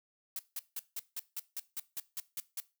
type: noise bursts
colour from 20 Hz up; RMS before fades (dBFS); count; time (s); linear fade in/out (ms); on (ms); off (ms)
blue; -38; 12; 0.36-2.602; 2; 31; 170
effects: noise-tail reverb RT60 0.3 s tail -19 dB re dry